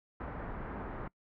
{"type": "low-pass noise", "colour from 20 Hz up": "pink", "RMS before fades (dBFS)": -41, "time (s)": [0.2, 1.08], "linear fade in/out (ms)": 5, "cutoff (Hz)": 1600, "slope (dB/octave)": 24, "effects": ["noise-tail reverb RT60 0.1 s tail -24 dB re dry"]}